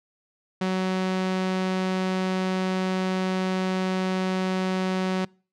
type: tone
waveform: sawtooth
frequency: 186.8 Hz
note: F#3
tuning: 17 cents sharp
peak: -19 dBFS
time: 0.61-5.25 s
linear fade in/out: 5 ms
effects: noise-tail reverb RT60 0.4 s tail -26 dB re dry + low-pass 5000 Hz 12 dB/octave